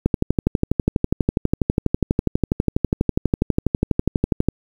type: click train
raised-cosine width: 3 ms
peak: -3 dBFS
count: 55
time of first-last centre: 0.06-4.486 s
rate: 12.2 Hz
effects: 7-bit